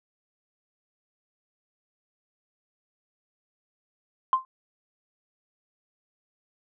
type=tone with exponential decay; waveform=sine; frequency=1045 Hz; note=C6; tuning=2 cents flat; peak=-13 dBFS; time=4.33-4.45 s; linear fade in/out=1 ms; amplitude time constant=26 ms; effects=tanh soft clip ceiling -11 dBFS